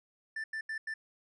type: tone bursts at uneven times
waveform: triangle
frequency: 1770 Hz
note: A6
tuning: 10 cents sharp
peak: -33 dBFS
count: 4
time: 0.36-0.44 / 0.53-0.61 / 0.69-0.78 / 0.87-0.94 s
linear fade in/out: 5 ms
effects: resampled to 24000 Hz